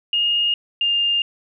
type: tone pair in turn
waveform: sine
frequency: 2846 / 2810 Hz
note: F7 / F7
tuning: +32 / +10 cents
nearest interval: unison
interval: 22 cents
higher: first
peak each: -16 dBFS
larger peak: neither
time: 0.13-0.54 / 0.81-1.22 s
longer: neither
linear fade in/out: 2 ms
effects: none